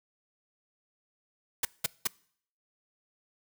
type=noise bursts; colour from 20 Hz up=white; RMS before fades=-27 dBFS; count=3; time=1.63-2.073 s; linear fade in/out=5 ms; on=21 ms; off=190 ms; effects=noise-tail reverb RT60 0.6 s tail -24 dB re dry